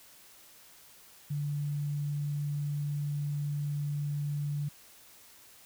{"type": "tone", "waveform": "sine", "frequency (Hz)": 145.6, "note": "D3", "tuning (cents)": -15, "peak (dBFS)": -30, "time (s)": [1.3, 4.69], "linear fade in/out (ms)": 10, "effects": ["white hiss -56 dBFS RMS until 5.65 s"]}